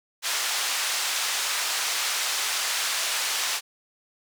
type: band-pass noise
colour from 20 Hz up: white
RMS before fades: -27 dBFS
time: 0.22-3.61 s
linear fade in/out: 50 ms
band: 850 to 6800 Hz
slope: 12 dB/octave
effects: none